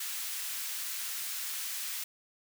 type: high-pass noise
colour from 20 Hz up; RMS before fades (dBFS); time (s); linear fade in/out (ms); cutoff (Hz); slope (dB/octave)
white; -37; 0-2.04; 5; 1500; 12
effects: none